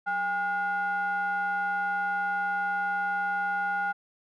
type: ring-modulated tone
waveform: triangle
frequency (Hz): 312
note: D#4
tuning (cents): +5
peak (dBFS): -21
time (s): 0.06-3.93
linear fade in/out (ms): 20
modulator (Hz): 1120
effects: none